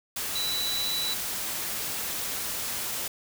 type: tone in noise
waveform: sine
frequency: 3951 Hz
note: B7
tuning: in tune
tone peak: -28 dBFS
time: 0.35-1.14 s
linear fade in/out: 5 ms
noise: white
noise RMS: -32 dBFS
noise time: 0.16-3.08 s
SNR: +1 dB
effects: none